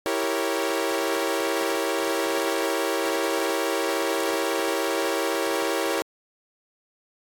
sawtooth chord, E diminished seventh, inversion none, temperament equal, 329.6 / 392 / 466.2 / 554.4 Hz, E4 / G4 / Bb4 / Db5, 0 / 0 / 0 / 0 cents, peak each -25 dBFS, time 0.06-6.02 s, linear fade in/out 0 ms, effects AAC 64 kbps

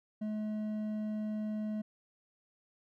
triangle tone with hard clipping, 213.7 Hz, G#3, 50 cents sharp, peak -35 dBFS, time 0.21-1.82 s, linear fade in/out 10 ms, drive 9 dB, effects none

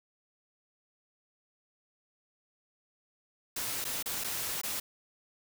white noise with dropouts, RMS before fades -35 dBFS, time 3.56-4.8 s, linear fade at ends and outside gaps 5 ms, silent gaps 3.843-3.85 / 4.027-4.058 / 4.239-4.243 / 4.615-4.634 s, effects none

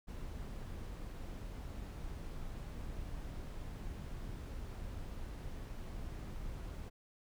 brown noise, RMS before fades -44 dBFS, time 0.07-6.9 s, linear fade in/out 20 ms, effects none

